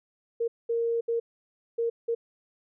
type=tone bursts at uneven times; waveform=sine; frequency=464.3 Hz; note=A#4; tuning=7 cents flat; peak=-24 dBFS; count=5; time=0.4-0.48 / 0.69-1.01 / 1.08-1.2 / 1.78-1.9 / 2.08-2.15 s; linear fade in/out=10 ms; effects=none